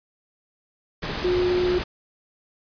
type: tone in noise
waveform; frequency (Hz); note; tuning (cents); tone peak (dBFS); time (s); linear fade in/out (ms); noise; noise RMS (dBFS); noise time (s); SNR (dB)
sine; 360; F#4; -47; -19; 1.24-1.79; 10; pink; -29; 1.02-1.84; +7
effects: resampled to 11025 Hz